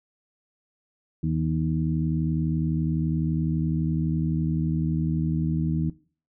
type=harmonic tone with a mistuned harmonic; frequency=79.9 Hz; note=D#2; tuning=47 cents sharp; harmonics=1 / 2 / 3 / 4; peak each=-31 / -24 / -31 / -32 dBFS; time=1.23-5.9 s; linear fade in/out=5 ms; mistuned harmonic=4; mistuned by=-44 cents; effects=noise-tail reverb RT60 0.4 s tail -18 dB re dry